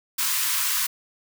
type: high-pass noise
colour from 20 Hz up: white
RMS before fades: -24 dBFS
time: 0.18-0.87 s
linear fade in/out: 10 ms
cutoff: 940 Hz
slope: 96 dB/octave
effects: none